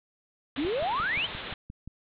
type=low-pass noise; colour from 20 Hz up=white; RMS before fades=-39 dBFS; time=0.56-1.54 s; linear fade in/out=2 ms; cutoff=3900 Hz; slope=96 dB/octave
type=exponential sweep; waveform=sine; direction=up; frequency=256 to 3300 Hz; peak=-26 dBFS; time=0.57-1.27 s; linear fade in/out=20 ms
type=click train; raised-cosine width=5 ms; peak=-28 dBFS; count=8; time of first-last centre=0.65-1.876 s; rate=5.71 Hz
effects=none